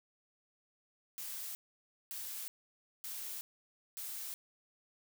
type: noise bursts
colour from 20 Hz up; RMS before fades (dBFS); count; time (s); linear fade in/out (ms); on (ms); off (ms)
blue; -43; 4; 1.18-4.34; 0; 370; 560
effects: none